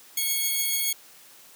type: tone pair together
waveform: 5% pulse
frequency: 2205 / 3304 Hz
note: C#7 / G#7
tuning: -10 / -10 cents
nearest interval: perfect fifth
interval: 700 cents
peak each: -17 / -18 dBFS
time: 0.17-0.93 s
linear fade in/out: 5 ms
effects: white hiss -51 dBFS RMS until 1.55 s + high-pass 150 Hz 12 dB/octave